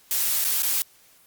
blue noise with dropouts, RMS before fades -23 dBFS, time 0.11-0.82 s, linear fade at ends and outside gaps 1 ms, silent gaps 0.443-0.448 / 0.623-0.631 s, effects white hiss -56 dBFS RMS until 1.26 s + Opus 48 kbps

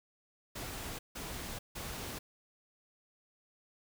pink noise bursts, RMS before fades -42 dBFS, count 3, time 0.55-2.19 s, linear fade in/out 10 ms, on 440 ms, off 160 ms, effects none

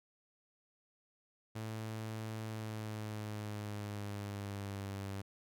sawtooth tone with pitch glide, 110 to 98.57 Hz, A2 to G2, 0 to +10 cents, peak -36 dBFS, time 1.55-5.22 s, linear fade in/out 10 ms, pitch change -190 cents, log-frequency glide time 2.46-4.94 s, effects none

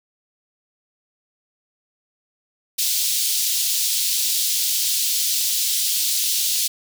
pink high-pass noise, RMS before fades -21 dBFS, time 2.78-6.68 s, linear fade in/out 10 ms, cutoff 3600 Hz, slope 24 dB/octave, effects none

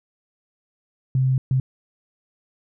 sine tone bursts at uneven times, 130.81 Hz, C3, in tune, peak -16 dBFS, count 2, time 1.15-1.38 / 1.51-1.6 s, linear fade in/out 2 ms, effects none

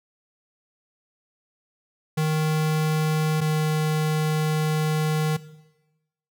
square tone pair in turn, 155.56 / 154.81 Hz, D#3 / D#3, 0 / -8 cents, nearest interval unison, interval 8 cents, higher first, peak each -21 dBFS, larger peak neither, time 2.17-3.41 / 3.41-5.37 s, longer second, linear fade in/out 10 ms, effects noise-tail reverb RT60 1.0 s tail -17 dB re dry

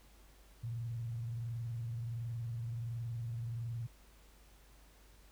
sine tone with frequency modulation, 116.54 Hz, A#2, in tune, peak -37 dBFS, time 0.63-3.87 s, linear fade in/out 10 ms, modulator 21.4 Hz, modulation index 0.31, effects added 50 Hz sine -60 dBFS peak until 5.31 s + pink hiss -65 dBFS RMS until 5.31 s

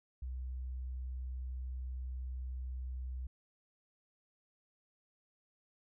sine tone, 63.5 Hz, B1, 49 cents sharp, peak -38 dBFS, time 0.22-3.27 s, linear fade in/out 5 ms, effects none

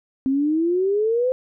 sine exponential sweep, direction up, 261.3 to 520 Hz, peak -17 dBFS, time 0.26-1.32 s, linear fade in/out 0 ms, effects none

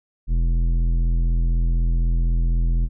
sine tone with tanh clipping, 42.03 Hz, E1, 34 cents sharp, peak -18 dBFS, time 0.27-2.89 s, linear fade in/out 50 ms, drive 11 dB, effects none

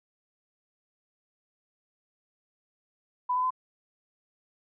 sine tone with pitch steps, 994 / 1007.3 / 1020.8 Hz, B5 / B5 / C6, +11 / +34 / -43 cents, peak -24 dBFS, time 3.29-3.506 s, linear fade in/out 10 ms, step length 72 ms, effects none

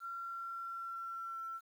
sine tone with pitch glide, 1368 to 1349.9 Hz, F6 to E6, -36 to +41 cents, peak -40 dBFS, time 0-1.61 s, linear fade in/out 50 ms, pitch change -23 cents, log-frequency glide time 0.21-1.42 s, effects 11-bit

